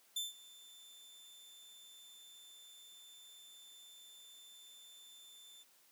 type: tone with ADSR envelope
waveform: sawtooth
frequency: 3542 Hz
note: A7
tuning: 11 cents sharp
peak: -32 dBFS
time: 0.16-5.64 s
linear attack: 6 ms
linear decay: 160 ms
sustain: -21 dB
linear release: 22 ms
effects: white hiss -68 dBFS RMS until 5.91 s + high-pass 200 Hz 12 dB/octave